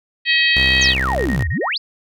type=harmonic tone; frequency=638 Hz; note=D#5; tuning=43 cents sharp; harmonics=3 / 4 / 5 / 6 / 7; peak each=-16 / -18 / -20 / -22 / -23 dBFS; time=0.25-0.95 s; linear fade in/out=50 ms
type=tone with vibrato; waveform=sawtooth; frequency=65.41 Hz; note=C2; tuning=in tune; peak=-17 dBFS; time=0.56-1.43 s; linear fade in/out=5 ms; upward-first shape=triangle; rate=15 Hz; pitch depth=14 cents each way
type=exponential two-way sweep; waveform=sine; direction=down then up; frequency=7040 to 70.1 to 5270 Hz; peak=-18 dBFS; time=0.81-1.78 s; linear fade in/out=10 ms; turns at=1.49 s
type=tone bursts; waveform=sine; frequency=1864.7 Hz; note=A#6; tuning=in tune; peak=-24 dBFS; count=8; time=0.86-1.686 s; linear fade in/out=5 ms; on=77 ms; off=30 ms
effects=none